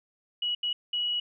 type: tone bursts at uneven times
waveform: sine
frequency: 2921 Hz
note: F#7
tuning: 23 cents flat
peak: -26 dBFS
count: 3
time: 0.42-0.55 / 0.63-0.73 / 0.93-1.2 s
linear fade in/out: 5 ms
effects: none